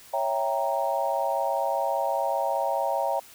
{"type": "chord", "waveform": "sine", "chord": "C# diminished seventh", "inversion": "none", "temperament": "equal", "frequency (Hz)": [554.4, 659.3, 784, 932.3], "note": ["C#5", "E5", "G5", "Bb5"], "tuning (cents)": [0, 0, 0, 0], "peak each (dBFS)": -29, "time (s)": [0.13, 3.2], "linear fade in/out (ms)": 10, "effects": ["white hiss -50 dBFS RMS until 3.34 s"]}